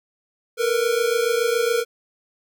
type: tone pair together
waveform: square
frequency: 455.4 / 482.5 Hz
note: A#4 / B4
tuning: -40 / -40 cents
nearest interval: minor second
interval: 100 cents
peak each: -22 / -22 dBFS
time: 0.57-1.85 s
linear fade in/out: 50 ms
effects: none